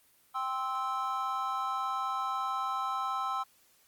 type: chord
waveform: triangle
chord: C major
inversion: second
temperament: just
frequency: 784.9 / 1046.5 / 1308.1 Hz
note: G5 / C6 / E6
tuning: +2 / 0 / -14 cents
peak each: -35 / -33 / -32 dBFS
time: 0.34-3.44 s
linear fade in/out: 20 ms
effects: white hiss -65 dBFS RMS until 3.87 s + Opus 24 kbps